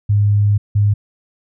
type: tone pair in turn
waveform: sine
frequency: 102.9 / 102.9 Hz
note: G#2 / G#2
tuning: -16 / -16 cents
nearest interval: unison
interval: 0 cents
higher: neither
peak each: -10 dBFS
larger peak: neither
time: 0.09-0.58 / 0.75-0.94 s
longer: first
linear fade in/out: 10 ms
effects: none